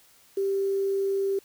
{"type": "tone with quantisation", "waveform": "sine", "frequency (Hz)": 392, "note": "G4", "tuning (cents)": 0, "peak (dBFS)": -23, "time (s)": [0.37, 1.39], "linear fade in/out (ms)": 5, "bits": 8, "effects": ["white hiss -58 dBFS RMS until 1.44 s"]}